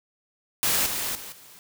white noise with level steps, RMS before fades -23 / -29 / -39 / -49 dBFS, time 0.63-1.59 s, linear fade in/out 0 ms, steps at 0.86 / 1.15 / 1.32 s, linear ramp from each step 2 ms, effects none

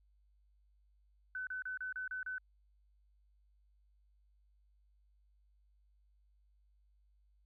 sine tone bursts, 1511 Hz, F#6, 36 cents sharp, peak -38 dBFS, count 7, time 1.35-2.382 s, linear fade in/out 2 ms, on 120 ms, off 32 ms, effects added 50 Hz sine -67 dBFS peak until 7.45 s

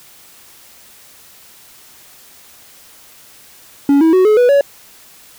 triangle tone with pitch steps, 281.7 / 323.6 / 371.7 / 427 / 490.5 / 563.4 Hz, C#4 / E4 / F#4 / G#4 / B4 / C#5, +28 / -32 / +8 / +48 / -12 / +28 cents, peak -5 dBFS, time 3.89-4.61 s, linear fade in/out 2 ms, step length 120 ms, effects white hiss -43 dBFS RMS until 5.38 s

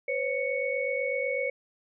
sine tone cluster, 504 / 552 / 2222 Hz, B4 / C#5 / C#7, +35 / -7 / +4 cents, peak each -31 dBFS, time 0.08-1.5 s, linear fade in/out 5 ms, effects none

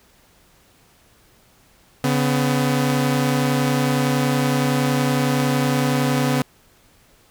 sawtooth tone pair together, 141.2 / 251.6 Hz, C#3 / B3, +32 / +32 cents, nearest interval minor seventh, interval 1000 cents, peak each -16 dBFS, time 2.04-6.42 s, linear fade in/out 2 ms, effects pink hiss -55 dBFS RMS until 7.3 s

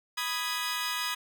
15% pulse chord, G# minor, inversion first, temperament equal, 987.8 / 1244.5 / 1661.2 Hz, B5 / D#6 / G#6, 0 / 0 / 0 cents, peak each -28 dBFS, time 0.17-1.15 s, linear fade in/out 10 ms, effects none

